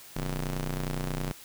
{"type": "ring-modulated tone", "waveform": "sawtooth", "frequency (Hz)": 92.5, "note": "F#2", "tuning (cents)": 0, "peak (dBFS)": -23, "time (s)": [0.16, 1.32], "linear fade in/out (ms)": 5, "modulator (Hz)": 61, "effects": ["white hiss -49 dBFS RMS until 1.44 s"]}